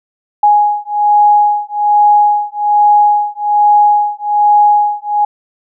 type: beating tone pair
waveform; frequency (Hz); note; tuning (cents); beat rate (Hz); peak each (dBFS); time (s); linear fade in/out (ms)
sine; 830.6 / 831.8; G#5 / G#5; 0 / +2; 1.2; -10; 0.43-5.25; 5
effects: none